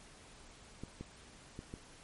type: clicks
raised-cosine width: 3 ms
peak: -30 dBFS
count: 4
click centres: 0.836 / 1.01 / 1.591 / 1.739 s
effects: pink hiss -57 dBFS RMS until 2.03 s + MP3 48 kbps